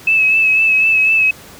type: tone with vibrato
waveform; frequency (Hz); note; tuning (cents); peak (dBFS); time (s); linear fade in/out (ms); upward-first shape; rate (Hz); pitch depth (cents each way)
sine; 2597; E7; -26; -9; 0.07-1.31; 5; sine; 4; 32
effects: pink hiss -38 dBFS RMS until 1.59 s + high-pass 60 Hz 12 dB/octave